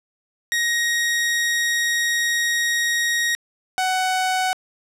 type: tone pair in turn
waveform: sawtooth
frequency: 1881 / 746.5 Hz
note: A#6 / F#5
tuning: +15 / +15 cents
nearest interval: octave + major third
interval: 1600 cents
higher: first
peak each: -15 dBFS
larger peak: neither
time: 0.52-3.35 / 3.78-4.53 s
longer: first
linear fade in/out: 0 ms
effects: low-pass 11000 Hz 12 dB/octave